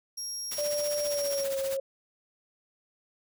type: tone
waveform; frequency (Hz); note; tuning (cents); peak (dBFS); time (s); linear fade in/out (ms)
30% pulse; 5600; F8; +4; -30; 0.17-1.44; 10
type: noise with tremolo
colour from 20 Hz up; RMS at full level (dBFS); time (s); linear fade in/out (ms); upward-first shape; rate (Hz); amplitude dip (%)
white; -37; 0.51-1.77; 5; sine; 15; 65
type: tone with pitch glide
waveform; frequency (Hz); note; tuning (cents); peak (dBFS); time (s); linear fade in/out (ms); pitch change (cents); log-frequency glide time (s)
sine; 587.3 to 541.7; D5 to C#5; 0 to -40; -28; 0.58-1.8; 5; -140; 1.04-1.56
effects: none